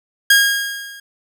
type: tone with level ramp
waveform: sawtooth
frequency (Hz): 1630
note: G#6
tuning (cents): -33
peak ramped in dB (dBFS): -3 to -32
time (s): 0.3-1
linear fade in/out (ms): 5
effects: none